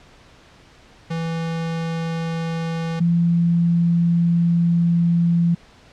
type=tone pair in turn; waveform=square / sine; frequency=164.81 / 170.33 Hz; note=E3 / F3; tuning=0 / -43 cents; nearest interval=minor second; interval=57 cents; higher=second; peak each=-23 / -14 dBFS; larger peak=second; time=1.1-3 / 3-5.55 s; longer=second; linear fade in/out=10 ms; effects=pink hiss -49 dBFS RMS until 5.92 s + low-pass 5000 Hz 12 dB/octave